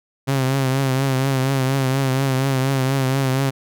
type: tone with vibrato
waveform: sawtooth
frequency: 133.6 Hz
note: C3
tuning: 36 cents sharp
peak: -13 dBFS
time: 0.27-3.51 s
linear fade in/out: 20 ms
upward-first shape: triangle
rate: 4.2 Hz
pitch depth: 63 cents each way
effects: none